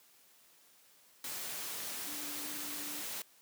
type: tone in noise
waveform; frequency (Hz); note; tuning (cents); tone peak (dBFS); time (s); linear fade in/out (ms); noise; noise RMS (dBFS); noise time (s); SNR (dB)
sine; 294.1; D4; +3; -49; 2.07-3.01; 2; white; -41; 1.24-3.22; -11
effects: white hiss -64 dBFS RMS until 3.41 s + high-pass 150 Hz 12 dB/octave